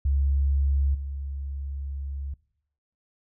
sine tone with level steps, 69.3 Hz, C#2, in tune, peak -20 / -30 dBFS, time 0.05-2.34 s, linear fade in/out 5 ms, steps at 0.94 s, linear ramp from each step 10 ms, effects noise-tail reverb RT60 0.8 s tail -22 dB re dry

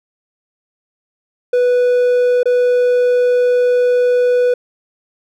triangle tone with dropouts, 493.1 Hz, B4, 3 cents flat, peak -8 dBFS, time 1.53-4.54 s, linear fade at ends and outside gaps 5 ms, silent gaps 2.432-2.456 s, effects none

